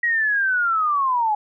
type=linear sweep; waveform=sine; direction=down; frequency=1915 to 824 Hz; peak=-17 dBFS; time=0.03-1.35 s; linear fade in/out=5 ms; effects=none